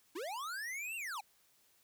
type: linear two-way sweep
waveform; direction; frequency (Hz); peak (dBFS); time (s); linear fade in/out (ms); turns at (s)
square; up then down; 290.9 to 2794 to 732; -40; 0.15-1.21; 10; 0.96
effects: white hiss -70 dBFS RMS until 1.83 s